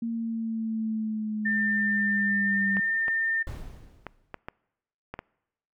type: linear sweep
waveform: sine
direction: down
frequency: 230.9 to 196 Hz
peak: -27 dBFS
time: 0.02-2.8 s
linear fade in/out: 5 ms
type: tone with pitch glide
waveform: sine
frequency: 1795 to 1807.5 Hz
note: A6 to A6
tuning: +34 to +46 cents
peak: -24 dBFS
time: 1.45-3.43 s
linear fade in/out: 10 ms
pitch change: +12 cents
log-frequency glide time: 2.23-2.6 s
type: clicks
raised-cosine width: 0.5 ms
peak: -20 dBFS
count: 7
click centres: 2.769 / 3.082 / 4.067 / 4.343 / 4.485 / 5.14 / 5.191 s
type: noise with exponential decay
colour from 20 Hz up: brown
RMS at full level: -33 dBFS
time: 3.47-4.39 s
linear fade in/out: 1 ms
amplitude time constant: 200 ms
effects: noise-tail reverb RT60 0.9 s tail -25 dB re dry